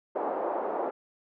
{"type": "band-pass noise", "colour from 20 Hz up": "white", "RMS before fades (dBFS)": -31, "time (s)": [0.15, 0.91], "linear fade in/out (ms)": 10, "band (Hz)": [340, 840], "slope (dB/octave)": 24, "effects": []}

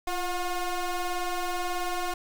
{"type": "ring-modulated tone", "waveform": "25% pulse", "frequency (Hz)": 356.8, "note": "F4", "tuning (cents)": 37, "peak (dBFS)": -21, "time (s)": [0.07, 2.14], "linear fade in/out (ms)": 5, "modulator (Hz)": 366, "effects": []}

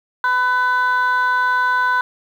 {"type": "tone pair together", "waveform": "sine", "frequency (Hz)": [1001.1, 1500], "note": ["B5", "F#6"], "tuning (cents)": [23, 23], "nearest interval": "perfect fifth", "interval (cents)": 700, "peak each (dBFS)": -15, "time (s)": [0.24, 2.01], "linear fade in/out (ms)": 2, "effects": ["tanh soft clip ceiling -11 dBFS", "8-bit"]}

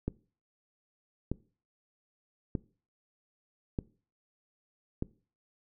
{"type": "click train", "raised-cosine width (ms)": 3, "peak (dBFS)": -18, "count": 5, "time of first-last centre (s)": [0.08, 5.024], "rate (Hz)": 0.809, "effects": ["noise-tail reverb RT60 0.4 s tail -21 dB re dry"]}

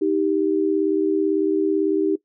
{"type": "tone pair together", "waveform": "sine", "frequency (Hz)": [314, 392], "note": ["D#4", "G4"], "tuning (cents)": [16, 0], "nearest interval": "major third", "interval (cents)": 384, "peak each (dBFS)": -20, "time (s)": [0.01, 2.16], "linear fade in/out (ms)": 10, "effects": ["noise-tail reverb RT60 0.1 s tail -18 dB re dry"]}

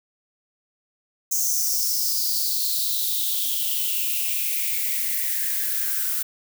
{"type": "noise with high-pass filter sweep", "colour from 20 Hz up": "violet", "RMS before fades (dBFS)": -24, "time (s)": [1.31, 6.23], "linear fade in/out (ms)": 10, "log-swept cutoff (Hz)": [6400, 1400], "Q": 6.4, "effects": []}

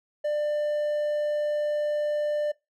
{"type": "tone", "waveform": "triangle", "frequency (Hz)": 595, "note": "D5", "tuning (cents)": 22, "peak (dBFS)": -22, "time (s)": [0.24, 2.52], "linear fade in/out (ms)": 10, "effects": ["noise-tail reverb RT60 0.2 s tail -21 dB re dry"]}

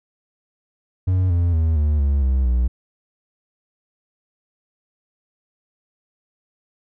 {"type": "tone with pitch steps", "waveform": "triangle", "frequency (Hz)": [92.5, 86.31, 80.53, 75.13, 70.1, 65.41, 61.03], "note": ["F#2", "F2", "E2", "D2", "C#2", "C2", "B1"], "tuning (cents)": [0, -20, -40, 40, 20, 0, -20], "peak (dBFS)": -13, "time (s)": [1.07, 2.68], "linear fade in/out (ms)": 10, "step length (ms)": 230, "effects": []}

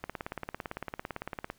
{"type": "click train", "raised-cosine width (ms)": 0.5, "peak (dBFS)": -20, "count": 27, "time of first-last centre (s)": [0.04, 1.501], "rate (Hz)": 17.8, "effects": ["pink hiss -65 dBFS RMS until 1.58 s"]}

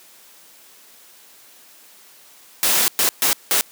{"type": "noise bursts at uneven times", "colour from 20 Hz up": "white", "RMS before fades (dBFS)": -17, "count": 4, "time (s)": [[2.63, 2.88], [2.99, 3.09], [3.22, 3.33], [3.51, 3.61]], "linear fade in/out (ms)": 0, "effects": ["white hiss -48 dBFS RMS until 3.71 s", "high-pass 200 Hz 12 dB/octave"]}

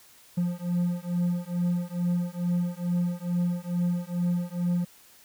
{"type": "beating tone pair", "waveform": "triangle", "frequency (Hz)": [174.61, 176.91], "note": ["F3", "F3"], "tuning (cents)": [0, 23], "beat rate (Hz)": 2.3, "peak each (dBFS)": -26, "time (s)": [0.37, 4.85], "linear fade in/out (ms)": 10, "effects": ["white hiss -55 dBFS RMS until 5.24 s"]}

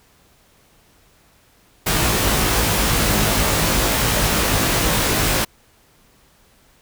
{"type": "noise with comb filter", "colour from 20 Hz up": "pink", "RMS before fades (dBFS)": -18, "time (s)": [1.86, 5.45], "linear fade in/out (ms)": 10, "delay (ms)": 19, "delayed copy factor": 1, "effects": ["pink hiss -55 dBFS RMS until 6.81 s"]}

